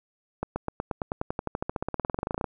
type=accelerating click train; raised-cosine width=1 ms; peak=-14 dBFS; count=30; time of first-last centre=0.43-2.443 s; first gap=130 ms; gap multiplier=0.95; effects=none